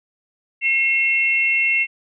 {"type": "tone pair together", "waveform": "sine", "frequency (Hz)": [2151, 2710], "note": ["C7", "E7"], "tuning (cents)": [47, 47], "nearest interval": "major third", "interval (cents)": 400, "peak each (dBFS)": -18, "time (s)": [0.61, 1.87], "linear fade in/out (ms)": 50, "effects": []}